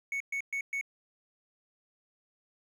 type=tone bursts; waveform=triangle; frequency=2217 Hz; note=C#7; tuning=in tune; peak=-29 dBFS; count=4; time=0.12-0.812 s; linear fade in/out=2 ms; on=83 ms; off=120 ms; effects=none